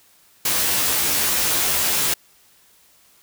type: noise with comb filter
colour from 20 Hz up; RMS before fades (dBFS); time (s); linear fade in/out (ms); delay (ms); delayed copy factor
white; -20; 0.45-2.14; 5; 14; +1
effects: white hiss -55 dBFS RMS until 3.22 s